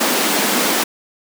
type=high-pass noise; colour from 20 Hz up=pink; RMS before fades=-17 dBFS; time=0-0.84 s; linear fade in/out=10 ms; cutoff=200 Hz; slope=48 dB/octave; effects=none